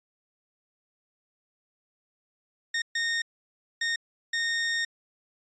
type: tone bursts at uneven times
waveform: sawtooth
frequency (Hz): 1844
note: A#6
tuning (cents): -19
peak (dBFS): -22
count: 4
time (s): 2.74-2.82 / 2.95-3.22 / 3.81-3.96 / 4.33-4.85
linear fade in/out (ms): 5
effects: resampled to 16000 Hz